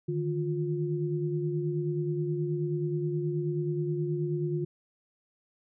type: tone cluster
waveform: sine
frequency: 150 / 159.4 / 353.7 Hz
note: D3 / D#3 / F4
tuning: +37 / +42 / +22 cents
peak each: -30 / -38 / -31 dBFS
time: 0.08-4.65 s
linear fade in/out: 10 ms
effects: none